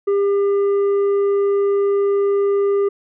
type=tone with tanh clipping; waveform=sine; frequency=400.4 Hz; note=G4; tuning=37 cents sharp; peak=-15 dBFS; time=0.07-2.89 s; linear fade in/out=10 ms; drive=5 dB; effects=none